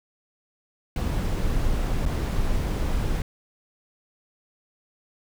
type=noise with dropouts; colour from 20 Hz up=brown; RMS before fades=-24 dBFS; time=0.96-3.22 s; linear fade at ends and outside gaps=2 ms; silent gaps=2.055-2.061 s; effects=none